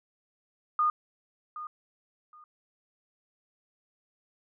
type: tone with echo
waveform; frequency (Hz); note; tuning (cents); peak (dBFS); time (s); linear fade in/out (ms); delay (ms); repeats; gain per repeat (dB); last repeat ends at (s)
sine; 1224; D#6; -29; -22; 0.79-0.9; 2; 770; 2; -14; 2.44
effects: none

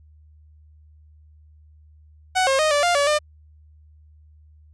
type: tone with pitch steps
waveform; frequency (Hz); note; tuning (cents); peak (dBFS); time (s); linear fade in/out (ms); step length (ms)
sawtooth; 745 / 537 / 620 / 581 / 700 / 571 / 601; F#5 / C5 / D#5 / D5 / F5 / D5 / D5; +12 / +45 / -6 / -19 / +4 / -49 / +40; -13; 2.35-3.19; 20; 120
effects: added 76 Hz sine -48 dBFS peak until 4.73 s + resampled to 22050 Hz

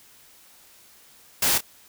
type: noise with echo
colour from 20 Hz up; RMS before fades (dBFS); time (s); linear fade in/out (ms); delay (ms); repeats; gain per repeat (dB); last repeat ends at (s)
white; -21; 1.42-1.58; 5; 29; 1; -12; 1.609
effects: white hiss -53 dBFS RMS until 1.88 s

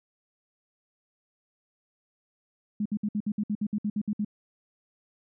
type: tone bursts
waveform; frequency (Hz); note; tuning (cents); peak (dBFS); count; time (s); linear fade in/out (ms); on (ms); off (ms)
sine; 209.1; G#3; +12; -25; 13; 2.8-4.248; 5; 56; 60
effects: none

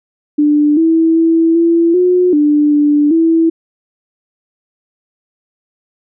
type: tone with pitch steps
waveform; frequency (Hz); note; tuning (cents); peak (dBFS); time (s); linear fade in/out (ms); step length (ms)
sine; 296.2 / 325.8 / 328.4 / 335.7 / 361.2 / 296.2 / 293.9 / 327.7; D4 / E4 / E4 / E4 / F#4 / D4 / D4 / E4; +15 / -20 / -6 / +32 / -42 / +15 / +1 / -10; -7; 0.38-3.5; 10; 390
effects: none

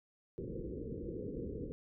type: low-pass noise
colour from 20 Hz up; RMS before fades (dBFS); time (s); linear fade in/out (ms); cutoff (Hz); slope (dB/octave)
white; -42; 0.38-1.72; 0; 500; 96
effects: none

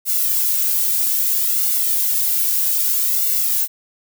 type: noise with flanger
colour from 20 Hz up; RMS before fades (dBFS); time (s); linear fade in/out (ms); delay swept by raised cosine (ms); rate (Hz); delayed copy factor
violet; -18; 0.05-3.68; 50; 1.4 to 2.6; 0.62; +1
effects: none

